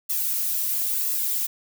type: noise with flanger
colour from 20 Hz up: violet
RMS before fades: -25 dBFS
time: 0.09-1.47 s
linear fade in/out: 10 ms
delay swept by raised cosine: 1.3 to 3.4 ms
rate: 1 Hz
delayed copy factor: -0.9
effects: none